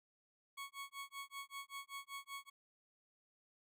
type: tone with tremolo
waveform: 20% pulse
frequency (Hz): 1108.7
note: C#6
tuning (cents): 0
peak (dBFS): -39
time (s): 0.57-2.5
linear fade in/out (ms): 10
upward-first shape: sine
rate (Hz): 5.2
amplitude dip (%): 100
effects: none